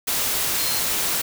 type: tone in noise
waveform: sine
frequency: 4186 Hz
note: C8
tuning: in tune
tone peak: -29 dBFS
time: 0.58-0.8 s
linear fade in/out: 10 ms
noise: white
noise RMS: -23 dBFS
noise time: 0.07-1.22 s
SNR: -9 dB
effects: none